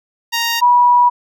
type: tone pair in turn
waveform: 10% pulse / sine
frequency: 932.3 / 973.1 Hz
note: A#5 / B5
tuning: 0 / -26 cents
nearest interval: minor second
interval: 74 cents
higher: second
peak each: -7 dBFS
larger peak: neither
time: 0.32-0.61 / 0.61-1.1 s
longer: second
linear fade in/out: 20 ms
effects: none